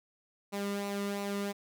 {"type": "tone with flanger", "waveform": "sawtooth", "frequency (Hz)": 201.1, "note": "G3", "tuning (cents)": 44, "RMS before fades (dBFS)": -35, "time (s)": [0.52, 1.53], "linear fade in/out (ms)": 20, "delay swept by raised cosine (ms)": [0.6, 1.28], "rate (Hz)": 2.9, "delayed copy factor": -0.55, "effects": []}